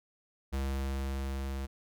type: tone with level ramp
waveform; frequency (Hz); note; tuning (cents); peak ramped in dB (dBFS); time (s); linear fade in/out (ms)
square; 67.6; C#2; -43; -31 to -35; 0.52-1.67; 20
effects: none